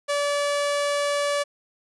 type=tone; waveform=sawtooth; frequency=576 Hz; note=D5; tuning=34 cents flat; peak=-18 dBFS; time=0.08-1.44 s; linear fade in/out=20 ms; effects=resampled to 24000 Hz